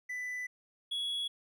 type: tone pair in turn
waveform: triangle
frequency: 1992 / 3358 Hz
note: B6 / G#7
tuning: +14 / +18 cents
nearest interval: major sixth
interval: 904 cents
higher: second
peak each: -34 / -31 dBFS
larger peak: second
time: 0.09-0.47 / 0.91-1.28 s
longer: first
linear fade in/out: 10 ms
effects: none